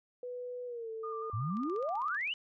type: tone with pitch glide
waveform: sine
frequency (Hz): 493.9 to 445.1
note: B4 to A4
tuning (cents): 0 to +20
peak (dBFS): -38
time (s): 0.23-1.3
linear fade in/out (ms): 2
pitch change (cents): -180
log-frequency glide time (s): 0.66-0.9
type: tone with vibrato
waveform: sine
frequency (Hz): 1199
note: D6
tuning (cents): +36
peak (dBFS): -39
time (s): 1.03-2.17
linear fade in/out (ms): 10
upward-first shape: square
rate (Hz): 5.3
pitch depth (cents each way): 27
type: exponential sweep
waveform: sine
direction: up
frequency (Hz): 96.7 to 3073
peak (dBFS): -32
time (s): 1.33-2.34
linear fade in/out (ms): 10
type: click train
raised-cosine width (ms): 0.2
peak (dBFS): -39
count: 13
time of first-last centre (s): 1.57-2.339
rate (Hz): 15.6
effects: none